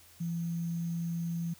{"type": "tone with sample-and-hold", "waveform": "sine", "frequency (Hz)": 168.7, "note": "E3", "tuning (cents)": 40, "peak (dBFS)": -31, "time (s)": [0.2, 1.54], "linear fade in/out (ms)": 10, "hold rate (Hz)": 6300, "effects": ["added 85 Hz sine -64 dBFS peak until 1.59 s", "white hiss -58 dBFS RMS until 1.59 s"]}